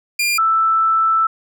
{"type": "tone pair in turn", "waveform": ["sawtooth", "sine"], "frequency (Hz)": [2400, 1322.3], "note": ["D7", "E6"], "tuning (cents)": [37, 5], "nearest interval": "minor seventh", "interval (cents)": 1032, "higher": "first", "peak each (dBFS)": -12, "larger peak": "neither", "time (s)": [[0.19, 0.38], [0.38, 1.27]], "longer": "second", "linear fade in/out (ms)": 5, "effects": []}